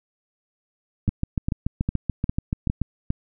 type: two click trains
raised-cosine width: 5 ms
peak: -10 / -10 dBFS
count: 13 / 6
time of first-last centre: 1.09-2.817 / 1.08-3.104 s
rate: 6.95 / 2.47 Hz
effects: none